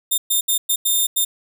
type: tone bursts at uneven times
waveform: 5% pulse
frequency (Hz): 3623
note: A7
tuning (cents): +50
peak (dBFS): -8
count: 6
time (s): 0.11-0.18 / 0.3-0.41 / 0.48-0.58 / 0.69-0.76 / 0.85-1.07 / 1.16-1.25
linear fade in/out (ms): 10
effects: none